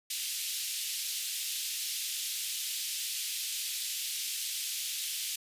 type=high-pass noise; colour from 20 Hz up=pink; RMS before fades=-35 dBFS; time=0.1-5.36 s; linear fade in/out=5 ms; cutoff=2900 Hz; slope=24 dB/octave; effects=resampled to 32000 Hz